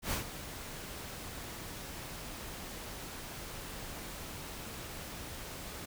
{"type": "noise with ADSR envelope", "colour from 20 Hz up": "pink", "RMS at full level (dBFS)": -33, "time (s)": [0.02, 5.86], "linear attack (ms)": 98, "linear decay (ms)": 120, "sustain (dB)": -11, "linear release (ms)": 14, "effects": []}